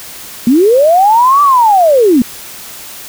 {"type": "linear two-way sweep", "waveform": "sine", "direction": "up then down", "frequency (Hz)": [223.4, 1174.7, 223.4], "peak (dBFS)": -4, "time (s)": [0.47, 2.22], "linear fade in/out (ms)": 2, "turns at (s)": 1.42, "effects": ["white hiss -29 dBFS RMS until 3.08 s"]}